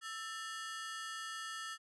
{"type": "ring-modulated tone", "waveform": "sawtooth", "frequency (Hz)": 1552, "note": "G6", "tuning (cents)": -18, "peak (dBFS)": -35, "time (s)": [0.01, 1.78], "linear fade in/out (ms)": 50, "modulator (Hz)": 233, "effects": ["resampled to 24000 Hz"]}